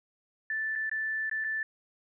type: tone with dropouts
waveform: sine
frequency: 1759 Hz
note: A6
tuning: 1 cent flat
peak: -29 dBFS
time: 0.5-1.63 s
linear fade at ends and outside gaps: 2 ms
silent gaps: 0.754-0.758 / 0.896-0.914 / 1.297-1.313 / 1.441-1.445 s
effects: none